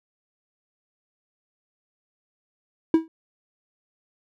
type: tone with exponential decay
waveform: triangle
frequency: 323.7 Hz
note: E4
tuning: 31 cents flat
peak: -8 dBFS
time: 2.94-3.08 s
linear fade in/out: 2 ms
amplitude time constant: 29 ms
effects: none